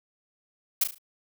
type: noise with echo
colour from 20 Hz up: blue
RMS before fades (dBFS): -22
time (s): 0.81-0.84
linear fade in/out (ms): 5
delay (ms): 36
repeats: 4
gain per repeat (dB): -8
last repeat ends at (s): 0.984
effects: none